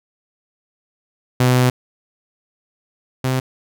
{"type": "tone pair in turn", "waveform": "sawtooth", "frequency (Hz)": [126.1, 129.65], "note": ["B2", "C3"], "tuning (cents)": [36, -15], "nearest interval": "unison", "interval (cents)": 49, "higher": "second", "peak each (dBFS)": [-8, -13], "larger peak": "first", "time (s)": [[1.4, 1.7], [3.24, 3.4]], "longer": "first", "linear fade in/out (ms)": 5, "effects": []}